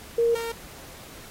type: tone pair in turn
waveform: sine / sawtooth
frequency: 466.2 / 460.8 Hz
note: A#4 / A#4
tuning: 0 / -20 cents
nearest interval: unison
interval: 20 cents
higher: first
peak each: -18 / -25 dBFS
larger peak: first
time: 0.18-0.35 / 0.35-0.52 s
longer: neither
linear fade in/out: 5 ms
effects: pink hiss -45 dBFS RMS until 1.3 s + AAC 48 kbps